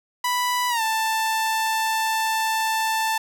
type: tone with pitch glide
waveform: sawtooth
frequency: 987.8 to 885.1 Hz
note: B5 to A5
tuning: 0 to +10 cents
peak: -17 dBFS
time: 0.24-3.18 s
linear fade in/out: 5 ms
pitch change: -190 cents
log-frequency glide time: 0.69-0.82 s
effects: none